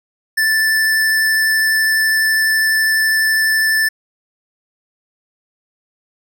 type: tone with vibrato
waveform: square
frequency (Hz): 1760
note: A6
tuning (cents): 0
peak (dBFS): -13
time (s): 0.37-3.89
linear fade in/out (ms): 10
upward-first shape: sine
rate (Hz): 12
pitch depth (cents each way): 9
effects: none